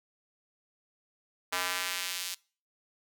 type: tone with high-pass filter sweep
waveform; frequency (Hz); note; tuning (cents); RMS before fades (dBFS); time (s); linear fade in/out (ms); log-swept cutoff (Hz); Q
square; 91; F#2; -28; -34; 1.52-2.35; 10; 1100 to 4100; 0.84
effects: noise-tail reverb RT60 0.4 s tail -24 dB re dry